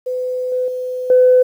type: tone with level steps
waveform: sine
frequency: 505 Hz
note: B4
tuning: 39 cents sharp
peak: -18 / -15 / -20 / -6 dBFS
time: 0.06-1.43 s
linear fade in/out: 10 ms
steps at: 0.52 / 0.68 / 1.1 s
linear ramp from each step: 2 ms
effects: tanh soft clip ceiling -2 dBFS + 8-bit